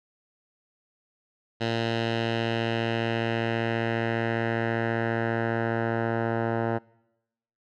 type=tone with low-pass filter sweep; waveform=10% pulse; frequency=114.8 Hz; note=A#2; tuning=26 cents flat; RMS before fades=-27 dBFS; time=1.6-6.79 s; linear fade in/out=20 ms; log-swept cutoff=3700 to 1200 Hz; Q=1.9; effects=noise-tail reverb RT60 0.9 s tail -24 dB re dry